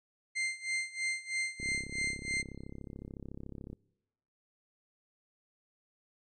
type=tone with tremolo; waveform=40% pulse; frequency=2093 Hz; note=C7; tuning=in tune; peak=-29 dBFS; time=0.35-2.43 s; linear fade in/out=20 ms; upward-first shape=sine; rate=3.1 Hz; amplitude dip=85%
type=click train; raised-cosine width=3 ms; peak=-31 dBFS; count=73; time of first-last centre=1.6-3.73 s; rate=33.8 Hz
effects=noise-tail reverb RT60 1.0 s tail -25 dB re dry + resampled to 24000 Hz